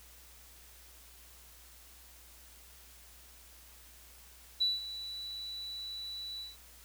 sine tone with ADSR envelope, 3951 Hz, B7, in tune, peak -25 dBFS, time 4.6-6.57 s, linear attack 17 ms, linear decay 180 ms, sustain -14 dB, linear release 170 ms, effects added 60 Hz sine -59 dBFS peak until 6.84 s + white hiss -57 dBFS RMS until 6.84 s

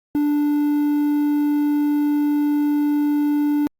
triangle tone with quantisation, 293.7 Hz, D4, in tune, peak -14 dBFS, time 0.15-3.67 s, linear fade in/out 0 ms, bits 7, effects Opus 32 kbps

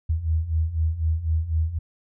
sine beating tone pair, 77.78 / 81.78 Hz, D#2 / E2, 0 / -13 cents, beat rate 4 Hz, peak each -26 / -22 dBFS, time 0.09-1.79 s, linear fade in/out 10 ms, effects none

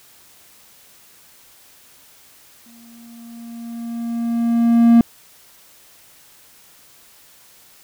triangle tone with exponential growth, 233.1 Hz, A#3, in tune, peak -4 dBFS, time 2.66-5.01 s, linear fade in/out 2 ms, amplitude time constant 510 ms, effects white hiss -49 dBFS RMS until 7.83 s

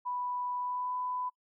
sine tone with pitch glide, 987.8 to 998.7 Hz, B5 to B5, 0 to +19 cents, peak -32 dBFS, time 0.05-1.3 s, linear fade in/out 20 ms, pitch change +19 cents, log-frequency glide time 0.58-0.95 s, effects noise-tail reverb RT60 0.1 s tail -24 dB re dry

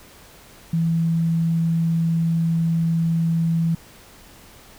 sine tone, 165.2 Hz, E3, 4 cents sharp, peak -17 dBFS, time 0.73-3.75 s, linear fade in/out 5 ms, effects pink hiss -47 dBFS RMS until 4.78 s

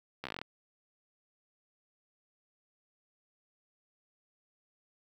slowing click train, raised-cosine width 0.3 ms, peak -22 dBFS, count 10, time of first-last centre 0.24-0.415 s, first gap 14 ms, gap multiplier 1.08, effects high-pass 100 Hz 12 dB/octave + 10-bit

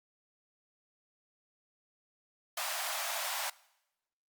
pink high-pass noise, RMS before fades -36 dBFS, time 2.57-3.5 s, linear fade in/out 5 ms, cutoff 590 Hz, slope 96 dB/octave, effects noise-tail reverb RT60 0.9 s tail -22 dB re dry + Opus 48 kbps

